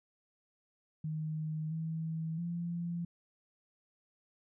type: tone with pitch steps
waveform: sine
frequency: 155.9 / 161.1 / 171.4 Hz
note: D#3 / E3 / F3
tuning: +4 / -39 / -32 cents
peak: -34 dBFS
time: 1.04-3.05 s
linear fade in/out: 5 ms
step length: 670 ms
effects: none